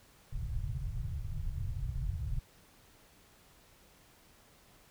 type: low-pass noise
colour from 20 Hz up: pink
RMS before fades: -36 dBFS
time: 0.32-2.4 s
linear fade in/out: 10 ms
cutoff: 150 Hz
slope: 96 dB/octave
effects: pink hiss -62 dBFS RMS until 4.9 s